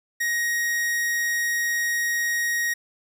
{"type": "tone", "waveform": "45% pulse", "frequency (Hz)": 1882, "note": "A#6", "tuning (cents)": 16, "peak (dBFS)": -22, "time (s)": [0.2, 2.74], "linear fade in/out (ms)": 10, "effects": []}